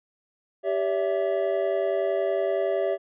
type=chord; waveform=triangle; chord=C# diminished; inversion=second; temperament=equal with one note detuned; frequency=392 / 568.6 / 659.3 Hz; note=G4 / C#5 / E5; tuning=0 / +44 / 0 cents; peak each=-25 dBFS; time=0.63-2.98 s; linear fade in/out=50 ms; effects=resampled to 8000 Hz